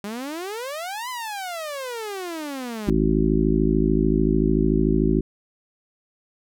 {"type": "exponential two-way sweep", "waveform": "sawtooth", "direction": "up then down", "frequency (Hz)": [197.4, 1031, 197.4], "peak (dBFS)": -25, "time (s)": [0.04, 2.9], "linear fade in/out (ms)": 0, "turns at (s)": 1.09}
{"type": "harmonic tone", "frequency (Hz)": 53.5, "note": "A1", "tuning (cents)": -48, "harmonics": [1, 3, 4, 5, 6, 7], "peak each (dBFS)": [-24, -24, -24, -24, -24, -24], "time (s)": [2.87, 5.21], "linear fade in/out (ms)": 10}
{"effects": []}